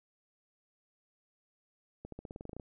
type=accelerating click train; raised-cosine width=2 ms; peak=-30 dBFS; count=12; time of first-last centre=2.05-2.598 s; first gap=73 ms; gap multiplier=0.92; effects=none